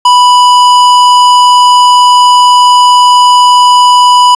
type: tone with hard clipping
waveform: triangle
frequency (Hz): 987.8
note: B5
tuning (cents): 0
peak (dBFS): -3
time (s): 0.05-4.35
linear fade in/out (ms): 5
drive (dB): 17
effects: resampled to 32000 Hz